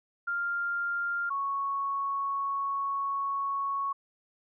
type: tone pair in turn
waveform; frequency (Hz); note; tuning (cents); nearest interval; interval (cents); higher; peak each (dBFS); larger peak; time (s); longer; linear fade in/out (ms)
sine; 1396.9 / 1107.7; F6 / C#6; 0 / -2; major third; 402; first; -28; neither; 0.27-1.3 / 1.3-3.93; second; 10
effects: none